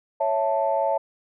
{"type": "chord", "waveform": "sine", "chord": "A major", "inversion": "first", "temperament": "equal", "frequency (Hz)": [554.4, 659.3, 880], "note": ["C#5", "E5", "A5"], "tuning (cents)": [0, 0, 0], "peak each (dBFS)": -24, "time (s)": [0.2, 0.98], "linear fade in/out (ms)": 10, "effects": ["tanh soft clip ceiling -10 dBFS"]}